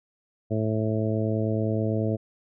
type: harmonic tone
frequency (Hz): 109.2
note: A2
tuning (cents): -13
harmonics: 1 / 2 / 3 / 4 / 5 / 6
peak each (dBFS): -26 / -29 / -31 / -32 / -33 / -34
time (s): 0.5-2.17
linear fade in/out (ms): 20
effects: none